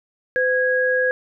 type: tone pair together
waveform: sine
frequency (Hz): 509 / 1650.9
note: C5 / G#6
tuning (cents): -48 / -11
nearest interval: octave + minor sixth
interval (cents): 2037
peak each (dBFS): -19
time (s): 0.36-1.11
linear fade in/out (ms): 0
effects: none